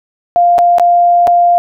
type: tone with dropouts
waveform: sine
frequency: 698.5 Hz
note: F5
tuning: in tune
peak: -5 dBFS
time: 0.36-1.58 s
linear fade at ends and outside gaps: 0 ms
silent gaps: 0.582-0.588 / 0.784-0.797 / 1.271-1.277 s
effects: none